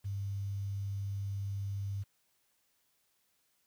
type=tone with quantisation; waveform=sine; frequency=99.2 Hz; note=G2; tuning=21 cents sharp; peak=-34 dBFS; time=0.04-2.04 s; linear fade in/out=20 ms; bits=10; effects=white hiss -75 dBFS RMS until 3.66 s